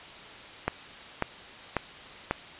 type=click train; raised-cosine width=0.5 ms; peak=-10 dBFS; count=4; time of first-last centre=0.68-2.31 s; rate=1.84 Hz; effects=white hiss -45 dBFS RMS until 2.59 s + resampled to 8000 Hz